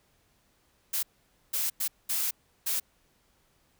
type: noise bursts at uneven times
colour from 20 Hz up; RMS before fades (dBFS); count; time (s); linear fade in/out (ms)
blue; -29; 5; 0.93-1.03 / 1.53-1.7 / 1.8-1.88 / 2.09-2.31 / 2.66-2.8; 10
effects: pink hiss -68 dBFS RMS until 3.79 s